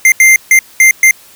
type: tone bursts at uneven times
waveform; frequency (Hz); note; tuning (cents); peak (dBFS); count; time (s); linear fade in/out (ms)
square; 2093; C7; 0; -3; 5; 0.05-0.12 / 0.2-0.36 / 0.51-0.59 / 0.8-0.91 / 1.03-1.11; 2
effects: white hiss -40 dBFS RMS until 1.35 s